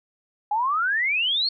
sine exponential sweep, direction up, 810 to 4435 Hz, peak -20 dBFS, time 0.51-1.49 s, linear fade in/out 5 ms, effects none

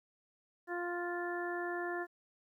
harmonic tone, 350 Hz, F4, 4 cents sharp, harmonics 1 / 2 / 3 / 4 / 5, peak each -38 / -42 / -46 / -46 / -42 dBFS, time 0.67-2.07 s, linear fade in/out 50 ms, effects 12-bit

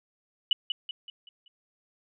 sine tone with echo, 2960 Hz, F#7, in tune, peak -19 dBFS, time 0.51-0.53 s, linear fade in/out 2 ms, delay 190 ms, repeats 5, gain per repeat -7 dB, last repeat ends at 1.48 s, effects none

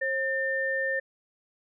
sine tone pair together, 535.1 / 1800 Hz, C5 / A6, +39 / +39 cents, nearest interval octave + major sixth, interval 2100 cents, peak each -30 / -27 dBFS, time 0.01-1 s, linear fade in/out 10 ms, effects none

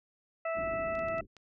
harmonic tone, 657 Hz, E5, 6 cents flat, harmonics 1 / 2 / 3 / 4, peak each -32 / -38 / -42 / -44 dBFS, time 0.45-1.21 s, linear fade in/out 5 ms
white low-pass noise, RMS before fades -45 dBFS, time 0.54-1.27 s, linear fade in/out 50 ms, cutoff 380 Hz, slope 48 dB/octave
clicks, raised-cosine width 0.2 ms, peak -36 dBFS, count 5, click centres 0.953 / 0.992 / 1.085 / 1.183 / 1.367 s
effects none

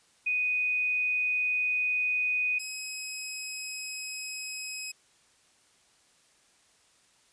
sine / 15% pulse tone pair in turn, 2489 / 2543 Hz, D#7 / D#7, 0 / +37 cents, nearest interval unison, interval 37 cents, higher second, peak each -25 / -28 dBFS, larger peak first, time 0.26-2.59 / 2.59-4.92 s, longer neither, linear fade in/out 10 ms, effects white hiss -64 dBFS RMS until 7.32 s + resampled to 22050 Hz

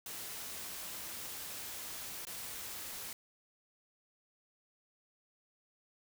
white noise with dropouts, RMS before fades -44 dBFS, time 0.06-3.13 s, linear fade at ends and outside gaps 2 ms, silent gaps 2.252-2.269 s, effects none

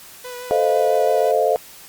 sawtooth tone with vibrato, 494.1 Hz, B4, 1 cent sharp, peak -27 dBFS, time 0.24-1.32 s, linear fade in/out 10 ms, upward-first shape sine, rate 6 Hz, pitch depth 20 cents each way
sine chord, F dominant seventh, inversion first, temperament equal, 440 / 523.3 / 622.3 / 698.5 Hz, A4 / C5 / Eb5 / F5, 0 / 0 / 0 / 0 cents, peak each -20 dBFS, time 0.51-1.56 s, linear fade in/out 0 ms
effects white hiss -42 dBFS RMS until 1.88 s + Opus 48 kbps

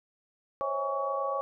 sine tone cluster, 521 / 549 / 645 / 821 / 1126 Hz, C5 / C#5 / E5 / G#5 / C#6, -7 / -17 / -38 / -20 / +27 cents, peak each -40 / -32 / -39 / -37 / -32 dBFS, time 0.61-1.41 s, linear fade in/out 0 ms, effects none

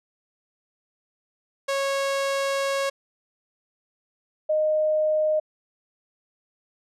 sawtooth / sine tone pair in turn, 550 / 617.4 Hz, C#5 / D#5, -14 / -14 cents, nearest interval major second, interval 200 cents, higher second, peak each -19 dBFS, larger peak neither, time 1.68-2.9 / 4.49-5.4 s, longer first, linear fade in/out 10 ms, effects low-pass 9000 Hz 12 dB/octave

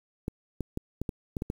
clicks, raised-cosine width 3 ms, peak -18 dBFS, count 8, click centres 0.281 / 0.607 / 0.774 / 1.016 / 1.092 / 1.368 / 1.421 / 1.501 s, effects 8-bit

